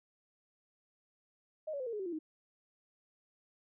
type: tone with pitch steps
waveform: sine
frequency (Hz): 622.3 / 564.1 / 511.3 / 463.5 / 420.2 / 380.9 / 345.2 / 313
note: D#5 / C#5 / C5 / A#4 / G#4 / G4 / F4 / D#4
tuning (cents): 0 / +30 / -40 / -10 / +20 / -50 / -20 / +10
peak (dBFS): -36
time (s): 1.67-2.19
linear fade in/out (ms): 10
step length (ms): 65
effects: none